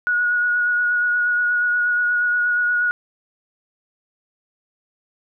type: tone with vibrato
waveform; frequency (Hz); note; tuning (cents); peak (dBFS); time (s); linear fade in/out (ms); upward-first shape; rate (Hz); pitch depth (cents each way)
sine; 1454; F#6; -31; -16; 0.07-2.91; 0; sine; 8.4; 15
effects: none